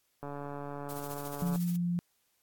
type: click train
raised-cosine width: 1 ms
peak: -27 dBFS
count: 191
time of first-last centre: 0.23-1.559 s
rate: 143 Hz
type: noise with tremolo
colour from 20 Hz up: blue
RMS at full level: -44 dBFS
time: 0.89-1.76 s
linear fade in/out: 0 ms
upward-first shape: sine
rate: 14 Hz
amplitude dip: 60%
type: tone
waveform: sine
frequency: 174.3 Hz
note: F3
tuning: 3 cents flat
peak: -28 dBFS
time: 1.42-1.99 s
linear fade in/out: 0 ms
effects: white hiss -74 dBFS RMS until 2.42 s + AAC 64 kbps